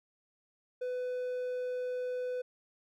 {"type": "tone", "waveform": "triangle", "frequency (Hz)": 500, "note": "B4", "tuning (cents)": 21, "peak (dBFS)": -31, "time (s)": [0.81, 2.42], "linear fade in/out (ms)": 10, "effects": []}